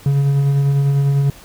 triangle tone with tremolo, 140 Hz, C#3, 18 cents sharp, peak -9 dBFS, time 0.06-1.3 s, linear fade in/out 2 ms, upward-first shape sine, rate 10 Hz, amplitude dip 25%, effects pink hiss -42 dBFS RMS until 1.44 s

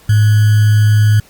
sine tone with sample-and-hold, 106.3 Hz, G#2, 41 cents sharp, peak -6 dBFS, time 0.09-1.2 s, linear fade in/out 5 ms, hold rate 1575 Hz, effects pink hiss -45 dBFS RMS until 1.29 s + Opus 48 kbps

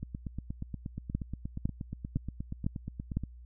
two click trains, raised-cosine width 5 ms, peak -24 / -17 dBFS, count 28 / 5, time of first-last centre 0.03-3.237 / 1.15-3.17 s, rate 8.42 / 1.98 Hz, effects added 60 Hz sine -47 dBFS peak until 3.45 s

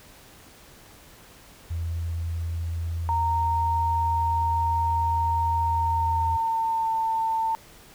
sine tone, 83.7 Hz, E2, 27 cents sharp, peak -26 dBFS, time 1.7-6.37 s, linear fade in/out 10 ms
sine tone with pitch glide, 925 to 897.1 Hz, A#5 to A5, -14 to +33 cents, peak -22 dBFS, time 3.09-7.55 s, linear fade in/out 0 ms, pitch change -53 cents, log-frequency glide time 5.66-6.88 s
effects pink hiss -50 dBFS RMS until 7.94 s

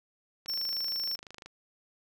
click train, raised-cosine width 0.2 ms, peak -28 dBFS, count 27, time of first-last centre 0.46-1.46 s, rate 26 Hz
square tone, 5420 Hz, E8, 47 cents sharp, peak -31 dBFS, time 0.48-1.16 s, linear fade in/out 10 ms
effects none

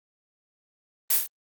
blue noise with echo, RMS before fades -22 dBFS, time 1.1-1.17 s, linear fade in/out 5 ms, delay 32 ms, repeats 3, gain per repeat -4 dB, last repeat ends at 1.266 s, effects Opus 32 kbps

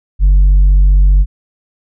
sine tone with tanh clipping, 47.62 Hz, G1, 49 cents flat, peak -5 dBFS, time 0.19-1.26 s, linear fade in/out 50 ms, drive 2 dB, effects none

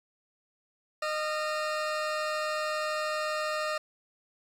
20% pulse tone pair together, 614.3 / 1379 Hz, D#5 / F6, -22 / -22 cents, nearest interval octave + major second, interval 1400 cents, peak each -25 / -33 dBFS, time 1.02-3.78 s, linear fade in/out 5 ms, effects low-pass 7000 Hz 12 dB/octave + 9-bit

